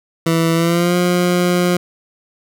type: tone with pitch glide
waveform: 20% pulse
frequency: 164.81 to 177.66 Hz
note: E3 to F3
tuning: 0 to +30 cents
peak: -8 dBFS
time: 0.26-1.77 s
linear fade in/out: 5 ms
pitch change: +130 cents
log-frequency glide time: 0.54-0.96 s
effects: none